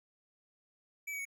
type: tone with pitch steps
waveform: square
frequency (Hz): 2305 / 2265 / 2226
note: D7 / C#7 / C#7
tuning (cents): -33 / +37 / +7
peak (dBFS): -38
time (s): 1.07-1.253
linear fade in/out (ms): 10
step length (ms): 61
effects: none